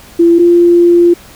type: tone pair in turn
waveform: sine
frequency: 339.2 / 346.1 Hz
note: E4 / F4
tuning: +50 / -16 cents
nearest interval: unison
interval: 34 cents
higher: second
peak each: -3 dBFS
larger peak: neither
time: 0.19-0.39 / 0.39-1.14 s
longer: second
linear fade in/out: 10 ms
effects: pink hiss -37 dBFS RMS until 1.35 s